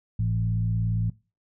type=tone with frequency modulation; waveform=sine; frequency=110 Hz; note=A2; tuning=in tune; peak=-22 dBFS; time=0.19-1.1 s; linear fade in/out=5 ms; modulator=57.5 Hz; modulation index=0.76; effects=noise-tail reverb RT60 0.3 s tail -21 dB re dry